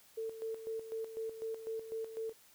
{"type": "tone with tremolo", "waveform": "sine", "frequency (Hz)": 447.1, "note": "A4", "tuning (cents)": 28, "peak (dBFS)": -36, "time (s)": [0.17, 2.33], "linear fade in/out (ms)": 10, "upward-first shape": "square", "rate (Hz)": 4, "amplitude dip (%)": 65, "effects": ["white hiss -63 dBFS RMS until 2.54 s"]}